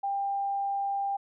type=tone; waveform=sine; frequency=795 Hz; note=G5; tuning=24 cents sharp; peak=-27 dBFS; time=0.03-1.17 s; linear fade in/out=10 ms; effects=none